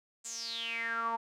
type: tone with band-pass filter sweep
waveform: sawtooth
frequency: 230 Hz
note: A#3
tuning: 23 cents flat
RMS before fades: -36 dBFS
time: 0.24-1.17 s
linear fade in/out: 20 ms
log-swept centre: 7700 to 900 Hz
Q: 9.7
effects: none